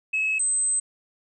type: tone pair in turn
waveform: sine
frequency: 2578 / 8200 Hz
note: E7 / C9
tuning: -39 / -36 cents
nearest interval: octave + minor sixth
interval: 2003 cents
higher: second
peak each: -20 / -19 dBFS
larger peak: second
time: 0.13-0.39 / 0.39-0.8 s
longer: second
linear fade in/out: 10 ms
effects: tanh soft clip ceiling -18 dBFS